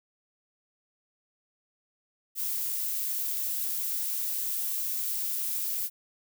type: noise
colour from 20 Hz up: violet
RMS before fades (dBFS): -31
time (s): 2.35-5.9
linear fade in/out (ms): 50
effects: none